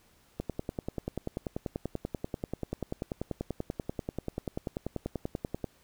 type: click train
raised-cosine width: 2 ms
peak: -19 dBFS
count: 55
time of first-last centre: 0.4-5.643 s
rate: 10.3 Hz
effects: pink hiss -64 dBFS RMS until 5.83 s